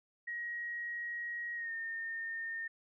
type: tone with pitch glide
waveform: sine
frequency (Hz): 1894 to 1824.2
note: A#6 to A#6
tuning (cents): +27 to -38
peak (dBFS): -37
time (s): 0.27-2.68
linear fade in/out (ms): 10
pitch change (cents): -65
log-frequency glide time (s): 1.55-1.72
effects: none